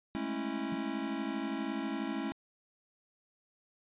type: chord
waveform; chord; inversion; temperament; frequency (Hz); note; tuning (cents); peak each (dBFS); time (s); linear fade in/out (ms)
square; A major seventh; third; equal with one note detuned; 207.7 / 220 / 273.5 / 329.6; G#3 / A3 / C#4 / E4; 0 / 0 / -23 / 0; -43 / -41 / -38 / -40; 0.15-2.32; 0
type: tone with exponential decay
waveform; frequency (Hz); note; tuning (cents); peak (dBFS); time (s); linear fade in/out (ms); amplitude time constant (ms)
sine; 181.5; F#3; -33; -32; 0.72-0.81; 5; 18
effects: resampled to 8000 Hz